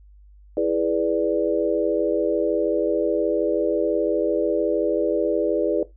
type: chord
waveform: sine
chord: E dominant seventh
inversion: none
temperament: equal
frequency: 329.6 / 415.3 / 493.9 / 587.3 Hz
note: E4 / G#4 / B4 / D5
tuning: 0 / 0 / 0 / 0 cents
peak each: -24 dBFS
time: 0.57-5.83 s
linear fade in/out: 2 ms
effects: noise-tail reverb RT60 0.2 s tail -18 dB re dry + added 50 Hz sine -46 dBFS peak until 5.96 s